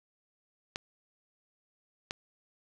clicks, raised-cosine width 0.2 ms, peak -17 dBFS, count 2, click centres 0.759 / 2.109 s, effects none

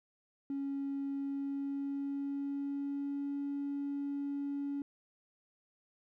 triangle tone with pitch glide, 277.2 to 282.4 Hz, C#4 to C#4, 0 to +32 cents, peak -31 dBFS, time 0.5-4.82 s, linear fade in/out 2 ms, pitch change +32 cents, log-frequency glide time 1.12-3.39 s, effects tanh soft clip ceiling -31 dBFS

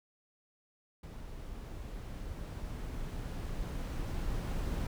brown noise with level ramp, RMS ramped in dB -45 to -34 dBFS, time 1.03-4.87 s, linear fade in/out 5 ms, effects none

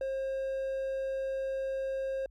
triangle tone with hard clipping, 535 Hz, C5, 38 cents sharp, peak -32 dBFS, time 0.01-2.26 s, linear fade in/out 2 ms, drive 6 dB, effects added 50 Hz sine -55 dBFS peak until 2.3 s

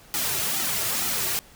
white noise with flanger, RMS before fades -26 dBFS, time 0.14-1.39 s, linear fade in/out 0 ms, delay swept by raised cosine 1.8 to 4 ms, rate 2.2 Hz, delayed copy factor -0.9, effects pink hiss -51 dBFS RMS until 1.55 s

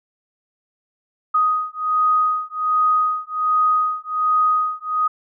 sine beating tone pair, 1248 / 1249.3 Hz, D#6 / D#6, +5 / +7 cents, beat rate 1.3 Hz, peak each -19 dBFS, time 1.34-5.08 s, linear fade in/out 10 ms, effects none

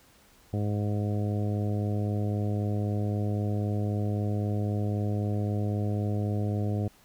harmonic tone, 103.83 Hz, G#2, in tune, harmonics 1 / 2 / 3 / 4 / 5 / 6 / 7, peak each -27 / -33 / -37 / -39 / -41 / -43 / -44 dBFS, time 0.53-6.88 s, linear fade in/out 5 ms, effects pink hiss -59 dBFS RMS until 7.04 s

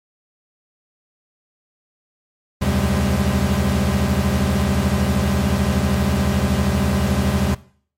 45% pulse tone cluster, 73.5 / 85.5 / 129.7 / 190.8 / 204.1 Hz, D2 / F2 / C3 / G3 / G#3, +2 / -36 / -15 / -47 / -30 cents, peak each -23 dBFS, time 2.61-7.55 s, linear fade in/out 10 ms, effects noise-tail reverb RT60 0.5 s tail -19 dB re dry + MP3 64 kbps

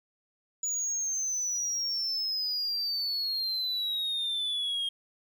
sine exponential sweep, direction down, 6910 to 3228 Hz, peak -26 dBFS, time 0.63-4.89 s, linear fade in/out 5 ms, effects tanh soft clip ceiling -27 dBFS + 10-bit

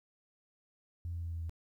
sine tone with pitch steps, 85.8 / 84.91 / 84.03 / 83.17 / 82.3 Hz, F2 / F2 / E2 / E2 / E2, -30 / -48 / +34 / +16 / -2 cents, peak -35 dBFS, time 1.05-1.495 s, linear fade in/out 0 ms, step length 89 ms, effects tanh soft clip ceiling -31 dBFS + 12-bit

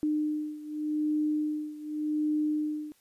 sine beating tone pair, 302.8 / 303.66 Hz, D#4 / D#4, -47 / -42 cents, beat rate 0.86 Hz, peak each -29 / -32 dBFS, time 0.03-2.92 s, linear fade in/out 0 ms, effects white hiss -66 dBFS RMS until 3 s + resampled to 32000 Hz

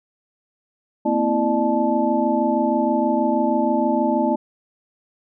sine tone cluster, 229.9 / 256.2 / 329.3 / 600 / 869 Hz, A#3 / C4 / E4 / D5 / A5, -24 / -36 / -2 / +37 / -22 cents, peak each -23 dBFS, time 1.05-4.36 s, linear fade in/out 10 ms, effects none

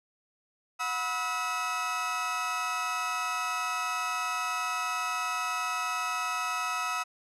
30% pulse tone cluster, 728 / 981 / 1288 Hz, F#5 / B5 / E6, -28 / -12 / -41 cents, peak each -35 / -34 / -28 dBFS, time 0.79-7.04 s, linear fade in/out 20 ms, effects low-pass 10000 Hz 12 dB/octave

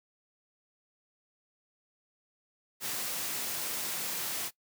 white high-pass noise, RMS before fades -35 dBFS, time 2.8-4.51 s, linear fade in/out 50 ms, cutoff 110 Hz, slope 24 dB/octave, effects noise-tail reverb RT60 0.1 s tail -20 dB re dry

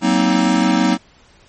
square chord, C half-diminished seventh, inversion second, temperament just, 188.37 / 235.5 / 261.6 / 314 Hz, Gb3 / Bb3 / C4 / Eb4, +31 / +18 / 0 / +16 cents, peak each -19 dBFS, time 0.01-0.98 s, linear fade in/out 50 ms, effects pink hiss -50 dBFS RMS until 1.48 s + MP3 32 kbps

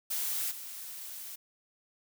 blue noise with level steps, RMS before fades -33 / -43 dBFS, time 0.1-1.36 s, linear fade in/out 10 ms, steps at 0.5 s, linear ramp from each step 20 ms, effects none

